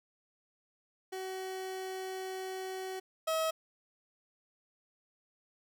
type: tone pair in turn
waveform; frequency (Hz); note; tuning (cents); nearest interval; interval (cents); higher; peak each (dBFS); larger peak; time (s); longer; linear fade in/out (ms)
30% pulse; 376.9 / 641.1; F#4 / E5; +32 / -48; major sixth; 920; second; -35 / -27; second; 1.12-3 / 3.27-3.51; first; 10
effects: none